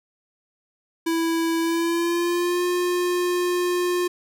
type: tone with pitch glide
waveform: square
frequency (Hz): 330 to 355.7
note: E4 to F4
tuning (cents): +2 to +32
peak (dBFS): -21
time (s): 1.06-4.08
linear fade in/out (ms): 10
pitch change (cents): +130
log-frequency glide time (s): 1.6-2.64
effects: none